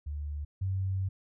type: tone pair in turn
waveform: sine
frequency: 73.42 / 95.35 Hz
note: D2 / G2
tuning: 0 / -47 cents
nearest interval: perfect fourth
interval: 453 cents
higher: second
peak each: -33 / -28 dBFS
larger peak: second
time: 0.06-0.45 / 0.61-1.09 s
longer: second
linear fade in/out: 10 ms
effects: none